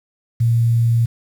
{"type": "tone", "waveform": "sine", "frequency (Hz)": 116.54, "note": "A#2", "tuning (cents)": 0, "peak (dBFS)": -12, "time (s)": [0.4, 1.06], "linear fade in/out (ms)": 10, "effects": ["7-bit"]}